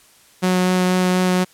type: tone with vibrato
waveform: sawtooth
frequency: 183 Hz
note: F#3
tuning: 19 cents flat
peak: -11 dBFS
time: 0.42-1.45 s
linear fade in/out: 20 ms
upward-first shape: sine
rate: 4.1 Hz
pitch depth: 8 cents each way
effects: white hiss -51 dBFS RMS until 1.53 s + low-pass 12000 Hz 12 dB/octave